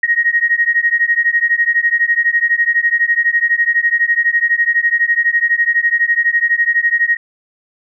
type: beating tone pair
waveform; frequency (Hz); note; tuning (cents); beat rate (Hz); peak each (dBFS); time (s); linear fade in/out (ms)
sine; 1873 / 1885; A#6 / A#6; +8 / +19; 12; -14; 0.03-7.17; 5
effects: none